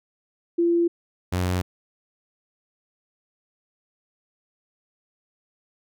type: tone pair in turn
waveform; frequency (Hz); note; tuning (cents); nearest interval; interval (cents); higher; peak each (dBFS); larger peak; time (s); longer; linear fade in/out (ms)
sine / sawtooth; 341.5 / 90.67; F4 / F#2; -39 / -35; octave + major seventh; 2296; first; -17 / -18; first; 0.58-0.88 / 1.32-1.62; neither; 10
effects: none